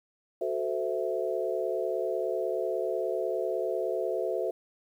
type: chord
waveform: sine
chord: F# half-diminished seventh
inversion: none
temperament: equal with one note detuned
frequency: 370 / 440 / 516.3 / 659.3 Hz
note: F#4 / A4 / C5 / E5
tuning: 0 / 0 / -23 / 0 cents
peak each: -33 dBFS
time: 0.41-4.51 s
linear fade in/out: 5 ms
effects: 10-bit